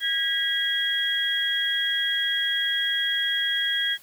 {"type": "tone cluster", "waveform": "sine", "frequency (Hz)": [1635, 1944, 3292], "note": ["G#6", "B6", "G#7"], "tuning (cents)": [-28, -28, -16], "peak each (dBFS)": [-28, -29, -24], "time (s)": [0, 3.98], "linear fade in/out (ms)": 50, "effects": ["white hiss -52 dBFS RMS until 4.02 s"]}